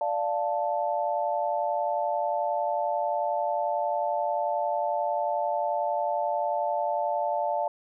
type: chord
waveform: sine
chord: D minor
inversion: none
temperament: equal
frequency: 587.3 / 698.5 / 880 Hz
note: D5 / F5 / A5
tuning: 0 / 0 / 0 cents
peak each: -29 dBFS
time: 0.01-7.68 s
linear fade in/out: 2 ms
effects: none